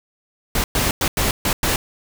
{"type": "noise bursts at uneven times", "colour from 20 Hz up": "pink", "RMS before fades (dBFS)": -19, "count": 6, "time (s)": [[0.55, 0.64], [0.75, 0.91], [1.01, 1.08], [1.17, 1.31], [1.45, 1.53], [1.63, 1.76]], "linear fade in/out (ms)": 2, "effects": []}